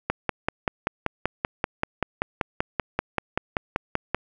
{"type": "click train", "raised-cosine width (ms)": 0.5, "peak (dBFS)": -7, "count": 22, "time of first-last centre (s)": [0.1, 4.146], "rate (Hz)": 5.19, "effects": []}